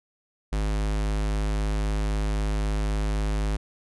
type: tone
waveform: square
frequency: 51.91 Hz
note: G#1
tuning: in tune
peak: -24 dBFS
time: 0.52-3.57 s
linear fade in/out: 10 ms
effects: resampled to 24000 Hz